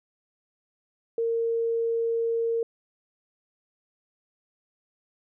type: tone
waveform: sine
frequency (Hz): 460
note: A#4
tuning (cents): -23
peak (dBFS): -23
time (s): 1.18-2.63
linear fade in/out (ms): 2
effects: none